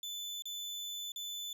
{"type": "tone with dropouts", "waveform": "35% pulse", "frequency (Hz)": 3500, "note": "A7", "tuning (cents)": -10, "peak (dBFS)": -37, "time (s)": [0.03, 1.53], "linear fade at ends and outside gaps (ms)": 2, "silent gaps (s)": [[0.422, 0.455], [1.12, 1.16]], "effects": []}